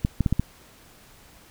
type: clicks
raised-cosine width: 5 ms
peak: -8 dBFS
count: 5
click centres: 0.049 / 0.207 / 0.262 / 0.326 / 0.396 s
effects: pink hiss -52 dBFS RMS until 1.5 s